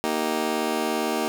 20% pulse chord, Eb major, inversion second, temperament just, 233.3 / 311.1 / 388.9 Hz, Bb3 / Eb4 / G4, +2 / 0 / -14 cents, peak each -23 dBFS, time 0.04-1.28 s, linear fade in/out 0 ms, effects none

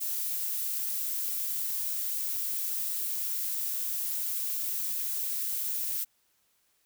violet noise with high-pass filter sweep, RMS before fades -32 dBFS, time 0-6.05 s, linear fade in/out 20 ms, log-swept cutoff 480 to 1300 Hz, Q 1, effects white hiss -71 dBFS RMS until 6.85 s

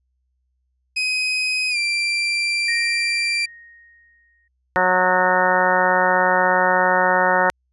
30% pulse tone with pitch glide, 2516 to 2361 Hz, D#7 to D7, +19 to +9 cents, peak -16 dBFS, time 0.96-3.46 s, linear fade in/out 10 ms, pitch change -110 cents, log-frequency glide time 1.7-1.77 s
sine tone with exponential decay, 1864.7 Hz, A#6, in tune, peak -21 dBFS, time 2.68-4.48 s, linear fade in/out 5 ms, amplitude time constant 390 ms
harmonic tone, 183.2 Hz, F#3, 17 cents flat, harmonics 1 / 2 / 3 / 4 / 5 / 6 / 7 / 8 / 9 / 10, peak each -30 / -28 / -21 / -23 / -20 / -27 / -26 / -22 / -31 / -22 dBFS, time 4.76-7.5 s, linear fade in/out 0 ms
effects added 63 Hz sine -66 dBFS peak until 7.72 s + resampled to 24000 Hz

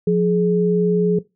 sine tone pair together, 177.1 / 421.2 Hz, F3 / G#4, +24 / +24 cents, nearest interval octave + minor third, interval 1500 cents, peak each -16 dBFS, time 0.07-1.19 s, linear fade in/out 5 ms, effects noise-tail reverb RT60 0.2 s tail -18 dB re dry

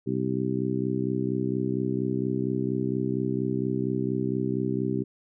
harmonic tone, 64.3 Hz, C2, 30 cents flat, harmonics 2 / 3 / 4 / 5 / 6, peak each -31 / -31 / -31 / -31 / -31 dBFS, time 0.06-5.04 s, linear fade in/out 20 ms, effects none

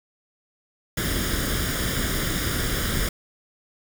pink noise with comb filter, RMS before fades -25 dBFS, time 0.97-3.09 s, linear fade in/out 5 ms, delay 0.58 ms, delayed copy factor +0.7, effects none

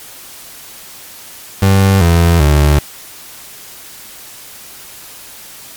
30% pulse tone with pitch steps, 97.2 / 84.62 / 73.66 Hz, G2 / E2 / D2, -14 / +46 / +6 cents, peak -4 dBFS, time 1.62-2.79 s, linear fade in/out 5 ms, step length 390 ms, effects white hiss -34 dBFS RMS until 5.76 s + MP3 96 kbps

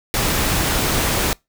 pink noise, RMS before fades -19 dBFS, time 0.14-1.33 s, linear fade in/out 0 ms, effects noise-tail reverb RT60 0.2 s tail -25 dB re dry

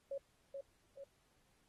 sine tone with echo, 552 Hz, C#5, 7 cents flat, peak -39 dBFS, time 0.11-0.18 s, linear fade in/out 5 ms, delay 430 ms, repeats 2, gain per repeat -4 dB, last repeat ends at 1.04 s, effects pink hiss -75 dBFS RMS until 1.68 s + AAC 32 kbps

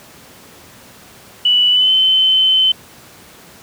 sine tone with pitch glide, 2960 to 3063 Hz, F#7 to G7, 0 to -41 cents, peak -9 dBFS, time 1.45-2.72 s, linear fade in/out 5 ms, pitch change +59 cents, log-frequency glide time 1.7-1.92 s, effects pink hiss -41 dBFS RMS until 3.62 s + high-pass 100 Hz 12 dB/octave

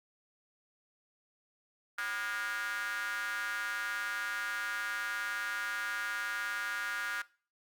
square tone with high-pass filter, 109.6 Hz, A2, 6 cents flat, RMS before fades -36 dBFS, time 1.98-7.22 s, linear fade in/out 5 ms, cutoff 1500 Hz, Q 7.2, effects noise-tail reverb RT60 0.4 s tail -21 dB re dry + Opus 48 kbps

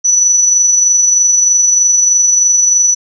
sine tone with amplitude modulation, 5940 Hz, F#8, 6 cents sharp, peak -5 dBFS, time 0.04-2.95 s, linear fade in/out 20 ms, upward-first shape sine, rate 23.2 Hz, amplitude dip 35%, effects none

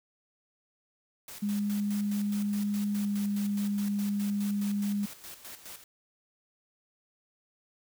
white noise with tremolo, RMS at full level -44 dBFS, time 1.28-5.84 s, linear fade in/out 2 ms, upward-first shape square, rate 4.8 Hz, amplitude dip 65%
sine tone with pitch glide, 205 to 203.5 Hz, G#3 to G#3, -22 to -35 cents, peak -27 dBFS, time 1.42-5.06 s, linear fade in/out 10 ms, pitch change -13 cents, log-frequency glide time 2.96-3.11 s
effects none

